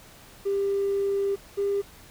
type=tone pair in turn; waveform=triangle; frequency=397 / 400.5 Hz; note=G4 / G4; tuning=+22 / +37 cents; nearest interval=unison; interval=15 cents; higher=second; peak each=-19 dBFS; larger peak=neither; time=0.45-1.36 / 1.57-1.82 s; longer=first; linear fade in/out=20 ms; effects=tanh soft clip ceiling -20 dBFS + pink hiss -50 dBFS RMS until 2.1 s